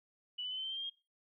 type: tone with pitch steps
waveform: sine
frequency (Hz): 2960 / 2998 / 3036 / 3075 / 3114 / 3154 / 3195 / 3235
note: F#7 / F#7 / F#7 / G7 / G7 / G7 / G7 / G#7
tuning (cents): 0 / +22 / +44 / -34 / -12 / +10 / +32 / -46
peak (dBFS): -37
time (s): 0.38-0.9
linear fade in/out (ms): 10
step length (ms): 65
effects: noise-tail reverb RT60 0.3 s tail -22 dB re dry